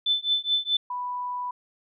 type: tone with tremolo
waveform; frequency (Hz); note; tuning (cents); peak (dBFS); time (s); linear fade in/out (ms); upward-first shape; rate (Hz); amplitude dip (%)
sine; 3520; A7; 0; -18; 0.06-0.77; 5; triangle; 4.7; 100
type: tone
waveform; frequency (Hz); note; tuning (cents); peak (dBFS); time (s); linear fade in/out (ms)
sine; 987.8; B5; 0; -28; 0.9-1.51; 5
effects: none